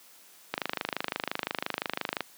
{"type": "click train", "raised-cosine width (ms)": 0.3, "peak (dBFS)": -12, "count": 44, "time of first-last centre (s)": [0.54, 2.207], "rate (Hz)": 25.8, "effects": ["white hiss -55 dBFS RMS until 2.37 s", "high-pass 200 Hz 12 dB/octave"]}